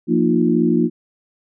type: harmonic tone with a mistuned harmonic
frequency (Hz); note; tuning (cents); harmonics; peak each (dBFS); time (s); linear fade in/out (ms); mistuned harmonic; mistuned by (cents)
58.27; A#1; 0; 3 / 4 / 5 / 6; -20 / -17 / -19 / -19; 0.07-0.9; 50; 5; +83
effects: none